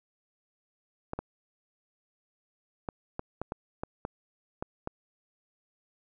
clicks, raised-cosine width 1 ms, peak -19 dBFS, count 10, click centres 1.134 / 1.19 / 2.888 / 3.194 / 3.416 / 3.521 / 3.835 / 4.051 / 4.625 / 4.874 s, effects none

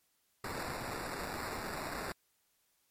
white noise with sample-and-hold, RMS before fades -40 dBFS, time 0.44-2.12 s, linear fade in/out 2 ms, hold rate 3150 Hz, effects white hiss -75 dBFS RMS until 2.9 s + MP3 64 kbps

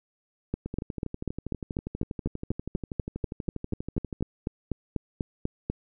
two click trains, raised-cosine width 3 ms, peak -20 / -15 dBFS, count 45 / 22, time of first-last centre 0.66-4.208 / 0.54-5.7 s, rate 12.4 / 4.07 Hz, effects none

